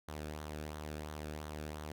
sawtooth tone with flanger, 76 Hz, D#2, 40 cents flat, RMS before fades -44 dBFS, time 0.08-1.92 s, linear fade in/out 5 ms, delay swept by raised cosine 0.39 to 1.02 ms, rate 2.9 Hz, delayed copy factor -0.5, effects none

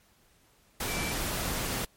sine tone in noise, 2330 Hz, D7, 14 cents flat, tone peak -36 dBFS, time 0.88-1.12 s, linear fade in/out 5 ms, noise pink, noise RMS -32 dBFS, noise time 0.8-1.85 s, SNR -7 dB, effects pink hiss -64 dBFS RMS until 1.96 s + MP3 64 kbps

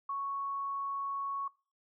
sine tone, 1108.7 Hz, C#6, in tune, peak -33 dBFS, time 0.09-1.48 s, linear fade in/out 5 ms, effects noise-tail reverb RT60 0.4 s tail -23 dB re dry

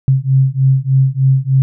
sine beating tone pair, 131.9 / 135.2 Hz, C3 / C#3, +14 / -43 cents, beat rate 3.3 Hz, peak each -12 dBFS, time 0.08-1.62 s, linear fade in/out 0 ms, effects none

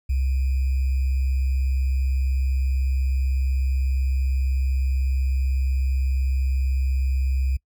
sine tone with sample-and-hold, 65.9 Hz, C2, 13 cents sharp, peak -19 dBFS, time 0.09-7.57 s, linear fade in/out 10 ms, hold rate 2450 Hz, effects noise-tail reverb RT60 0.1 s tail -25 dB re dry

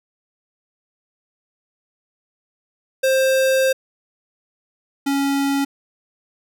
square tone pair in turn, 528 / 278 Hz, C5 / C#4, +16 / +5 cents, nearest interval major seventh, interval 1111 cents, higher first, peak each -15 / -18 dBFS, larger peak first, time 3.03-3.73 / 5.06-5.65 s, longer first, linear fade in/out 10 ms, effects none

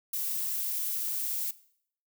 violet noise, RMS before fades -32 dBFS, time 0.13-1.51 s, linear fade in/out 5 ms, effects noise-tail reverb RT60 0.6 s tail -18 dB re dry

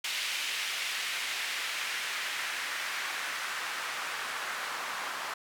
white noise with band-pass filter sweep, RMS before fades -35 dBFS, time 0.04-5.34 s, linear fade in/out 5 ms, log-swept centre 2700 to 1200 Hz, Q 1.4, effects none

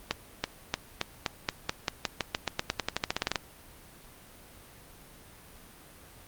accelerating click train, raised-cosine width 0.2 ms, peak -9 dBFS, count 24, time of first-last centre 0.11-3.358 s, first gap 330 ms, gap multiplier 0.91, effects pink hiss -52 dBFS RMS until 6.27 s + Opus 32 kbps

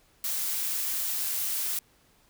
blue noise, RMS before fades -30 dBFS, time 0.24-1.79 s, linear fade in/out 2 ms, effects pink hiss -63 dBFS RMS until 2.29 s

